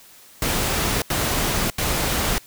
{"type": "noise bursts", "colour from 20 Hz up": "pink", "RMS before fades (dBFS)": -22, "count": 3, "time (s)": [0.42, 2.382], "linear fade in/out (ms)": 2, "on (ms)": 600, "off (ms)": 81, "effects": ["white hiss -48 dBFS RMS until 2.46 s"]}